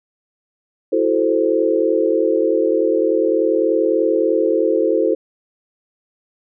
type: chord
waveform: sine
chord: F# half-diminished seventh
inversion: third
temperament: equal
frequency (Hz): 329.6 / 370 / 440 / 523.3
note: E4 / F#4 / A4 / C5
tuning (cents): 0 / 0 / 0 / 0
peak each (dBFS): -19 / -21 / -18 / -19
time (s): 0.92-5.15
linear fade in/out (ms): 10
effects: none